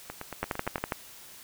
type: two click trains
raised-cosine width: 0.5 ms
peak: -13 / -21 dBFS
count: 7 / 7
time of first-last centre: 0.43-0.922 / 0.1-0.781 s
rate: 12.2 / 8.81 Hz
effects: white hiss -49 dBFS RMS until 1.43 s